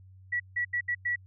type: tone bursts at uneven times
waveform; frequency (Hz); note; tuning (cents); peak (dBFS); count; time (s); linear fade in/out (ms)
sine; 1938; B6; -33; -26; 5; 0.32-0.4 / 0.56-0.65 / 0.73-0.81 / 0.88-0.95 / 1.05-1.16; 10
effects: added 94 Hz sine -50 dBFS peak until 1.26 s